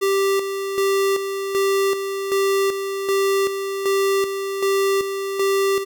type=tone with tremolo; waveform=square; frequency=392 Hz; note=G4; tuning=in tune; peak=-17 dBFS; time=0.01-5.85 s; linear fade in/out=20 ms; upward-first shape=square; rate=1.3 Hz; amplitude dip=55%; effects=none